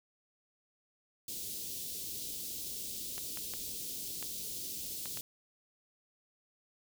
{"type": "band-stop noise", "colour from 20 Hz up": "white", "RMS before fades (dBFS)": -41, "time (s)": [1.28, 5.21], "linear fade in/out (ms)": 2, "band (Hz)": [460, 3400], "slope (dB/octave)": 24}
{"type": "clicks", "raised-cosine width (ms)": 0.2, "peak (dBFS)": -25, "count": 6, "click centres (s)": [3.18, 3.373, 3.537, 4.227, 5.057, 5.173]}
{"effects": []}